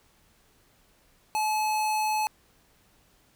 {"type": "tone", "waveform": "square", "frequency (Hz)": 859, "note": "A5", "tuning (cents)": -42, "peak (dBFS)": -25, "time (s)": [1.35, 2.27], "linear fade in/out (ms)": 0, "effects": ["pink hiss -63 dBFS RMS until 3.35 s"]}